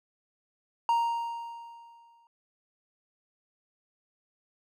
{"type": "tone with exponential decay", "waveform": "triangle", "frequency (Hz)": 932.3, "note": "A#5", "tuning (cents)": 0, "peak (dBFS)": -19, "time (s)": [0.89, 2.27], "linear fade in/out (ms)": 1, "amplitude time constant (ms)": 300, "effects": []}